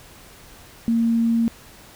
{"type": "tone", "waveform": "sine", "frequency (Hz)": 230.2, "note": "A#3", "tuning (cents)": -22, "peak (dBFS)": -16, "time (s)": [0.88, 1.48], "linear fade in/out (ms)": 0, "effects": ["pink hiss -46 dBFS RMS until 1.95 s"]}